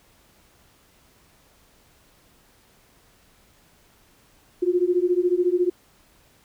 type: beating tone pair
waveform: sine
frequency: 350.2 / 364.2 Hz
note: F4 / F#4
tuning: +5 / -27 cents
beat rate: 14 Hz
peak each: -21 dBFS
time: 4.62-5.7 s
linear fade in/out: 10 ms
effects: pink hiss -58 dBFS RMS until 6.44 s